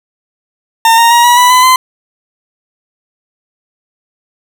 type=tone with pitch steps; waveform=40% pulse; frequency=910 / 928.6 / 947.5 / 966.9 / 986.6 / 1006.8 / 1027.4 Hz; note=A#5 / A#5 / A#5 / B5 / B5 / B5 / C6; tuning=-42 / -7 / +28 / -37 / -2 / +33 / -32 cents; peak=-3 dBFS; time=0.85-1.76 s; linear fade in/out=2 ms; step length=130 ms; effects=none